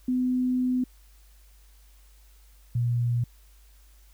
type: tone pair in turn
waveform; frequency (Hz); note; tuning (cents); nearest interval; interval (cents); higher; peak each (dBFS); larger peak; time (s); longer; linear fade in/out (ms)
sine; 252.6 / 119.97; B3 / B2; +39 / -50; octave + minor second; 1289; first; -22; neither; 0.08-0.84 / 2.75-3.24; first; 5
effects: added 50 Hz sine -52 dBFS peak until 4.13 s + white hiss -62 dBFS RMS until 4.13 s